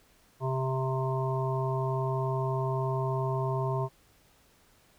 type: harmonic tone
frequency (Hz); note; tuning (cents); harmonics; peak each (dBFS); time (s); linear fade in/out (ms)
131.6; C3; +10; 1 / 3 / 5 / 7 / 8; -29 / -34 / -36 / -37 / -38; 0.4-3.89; 50
effects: pink hiss -63 dBFS RMS until 4.98 s

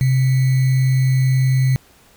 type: tone with sample-and-hold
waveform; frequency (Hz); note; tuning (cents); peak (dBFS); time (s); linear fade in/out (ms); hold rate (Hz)
sine; 130.81; C3; 0; -12; 0.01-1.76; 0; 2100
effects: pink hiss -51 dBFS RMS until 2.16 s

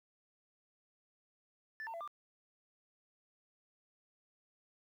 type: tone with pitch steps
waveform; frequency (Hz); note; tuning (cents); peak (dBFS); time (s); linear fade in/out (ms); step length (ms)
sine; 1757 / 906 / 673 / 1191; A6 / A#5 / E5 / D6; -3 / -50 / +36 / +24; -39; 1.8-2.076; 0; 69
effects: tanh soft clip ceiling -40 dBFS + 12-bit

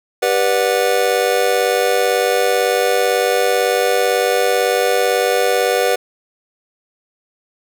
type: chord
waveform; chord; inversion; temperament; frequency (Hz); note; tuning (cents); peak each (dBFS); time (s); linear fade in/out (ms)
square; G major seventh; none; just; 392 / 490 / 588 / 735; G4 / B4 / D5 / F#5; 0 / -14 / +2 / -12; -22 / -17 / -22 / -21; 0.22-5.96; 10
effects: none

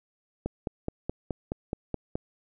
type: click train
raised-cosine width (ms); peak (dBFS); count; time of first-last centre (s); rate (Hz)
2; -16; 9; 0.46-2.155; 4.72
effects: none

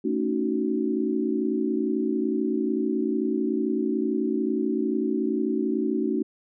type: chord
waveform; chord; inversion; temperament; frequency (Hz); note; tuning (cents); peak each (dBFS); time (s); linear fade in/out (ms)
sine; D# half-diminished seventh; second; just; 224 / 280 / 311.1 / 373.4; A3 / C#4 / D#4 / F#4; +31 / +18 / 0 / +16; -28; 0.04-6.23; 10
effects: none

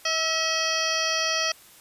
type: harmonic tone with a mistuned harmonic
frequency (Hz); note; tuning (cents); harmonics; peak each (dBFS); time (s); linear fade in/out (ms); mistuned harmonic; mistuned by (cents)
641; E5; -49; 1 / 2 / 3 / 4 / 5 / 7 / 8 / 9; -31 / -31 / -31 / -31 / -31 / -31 / -31 / -31; 0.05-1.52; 5; 2; +40
effects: white hiss -51 dBFS RMS until 1.8 s + resampled to 32000 Hz

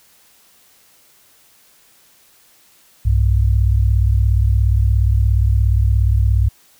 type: tone pair together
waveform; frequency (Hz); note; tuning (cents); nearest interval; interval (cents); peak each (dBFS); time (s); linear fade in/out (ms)
sine; 62.83 / 99.9; B1 / G2; +30 / +33; minor sixth; 803; -13 / -15; 3.05-6.49; 10
effects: white hiss -52 dBFS RMS until 6.79 s

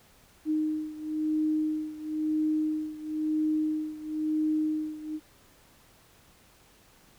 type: beating tone pair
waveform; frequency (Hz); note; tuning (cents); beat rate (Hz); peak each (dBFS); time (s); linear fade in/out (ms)
sine; 308.8 / 309.79; D#4 / D#4; -13 / -7; 0.99; -28 / -31; 0.45-5.2; 50
effects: pink hiss -59 dBFS RMS until 7.18 s

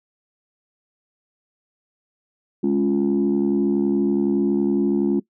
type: chord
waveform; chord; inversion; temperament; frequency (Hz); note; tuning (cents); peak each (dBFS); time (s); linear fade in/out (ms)
sine; Db major; second; equal; 207.7 / 277.2 / 349.2; Ab3 / Db4 / F4; 0 / 0 / 0; -20; 2.63-5.2; 10
effects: noise-tail reverb RT60 0.1 s tail -20 dB re dry + tanh soft clip ceiling -11 dBFS

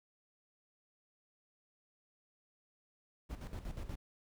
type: noise with tremolo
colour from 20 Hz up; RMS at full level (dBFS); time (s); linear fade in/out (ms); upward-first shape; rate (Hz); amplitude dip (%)
brown; -41; 3.29-3.96; 20; square; 8.3; 65
effects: none

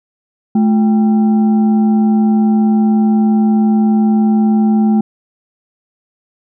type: tone with frequency modulation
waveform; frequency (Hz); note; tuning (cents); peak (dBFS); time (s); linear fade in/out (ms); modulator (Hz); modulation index
sine; 215.8; A3; -33; -8; 0.55-5.01; 5; 571; 0.35
effects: none

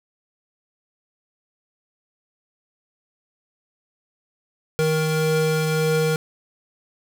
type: tone pair together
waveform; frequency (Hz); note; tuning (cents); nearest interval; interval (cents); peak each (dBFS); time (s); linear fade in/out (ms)
square; 157.24 / 470; D#3 / A#4; +19 / +14; octave + perfect fifth; 1895; -22; 4.79-6.16; 0
effects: none

